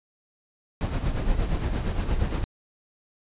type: noise with tremolo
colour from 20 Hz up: brown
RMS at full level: -23 dBFS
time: 0.81-2.44 s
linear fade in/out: 0 ms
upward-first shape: sine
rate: 8.6 Hz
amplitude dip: 55%
effects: resampled to 8000 Hz